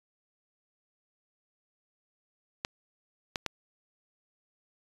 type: clicks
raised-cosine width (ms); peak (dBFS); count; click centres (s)
0.2; -13; 3; 2.649 / 3.358 / 3.463
effects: resampled to 24000 Hz